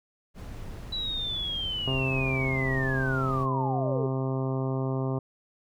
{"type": "noise", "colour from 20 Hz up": "brown", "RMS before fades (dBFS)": -38, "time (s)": [0.34, 3.47], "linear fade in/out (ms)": 50}
{"type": "linear sweep", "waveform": "sine", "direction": "down", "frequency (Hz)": [3958, 384.4], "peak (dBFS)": -29, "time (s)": [0.92, 4.07], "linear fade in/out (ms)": 10}
{"type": "harmonic tone", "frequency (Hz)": 132.3, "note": "C3", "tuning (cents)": 20, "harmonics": [1, 2, 3, 4, 5, 6, 7, 8, 9], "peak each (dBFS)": [-28, -33, -34, -39, -39, -45, -44, -43, -47], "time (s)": [1.87, 5.19], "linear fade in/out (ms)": 5}
{"effects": []}